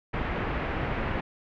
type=low-pass noise; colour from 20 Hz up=pink; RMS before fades=-30 dBFS; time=0.13-1.21 s; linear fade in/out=10 ms; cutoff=2400 Hz; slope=24 dB/octave; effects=none